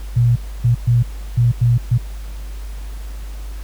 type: tone bursts at uneven times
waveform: sine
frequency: 119.7 Hz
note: A#2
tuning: 46 cents sharp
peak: -10 dBFS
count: 6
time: 0.16-0.36 / 0.64-0.75 / 0.87-1.03 / 1.37-1.52 / 1.61-1.78 / 1.91-1.98 s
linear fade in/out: 10 ms
effects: added 50 Hz sine -26 dBFS peak until 3.63 s + pink hiss -43 dBFS RMS until 3.63 s